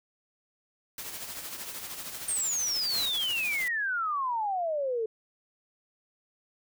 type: noise with tremolo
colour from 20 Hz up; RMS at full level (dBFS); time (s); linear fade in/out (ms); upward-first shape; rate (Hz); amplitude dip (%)
white; -37; 0.98-3.68; 2; triangle; 13; 55
type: exponential sweep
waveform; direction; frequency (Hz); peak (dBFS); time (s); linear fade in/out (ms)
sine; down; 8870 to 431.8; -27; 2.28-5.06; 5
type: noise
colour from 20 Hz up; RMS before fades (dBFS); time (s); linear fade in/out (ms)
white; -35; 2.93-3.06; 10
effects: none